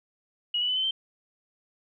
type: tone with pitch steps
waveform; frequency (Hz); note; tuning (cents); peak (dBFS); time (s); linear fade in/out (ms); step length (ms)
sine; 2904 / 2956 / 3010 / 3064 / 3120; F#7 / F#7 / F#7 / G7 / G7; -33 / -2 / +29 / -40 / -9; -24; 0.54-0.91; 5; 74
effects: none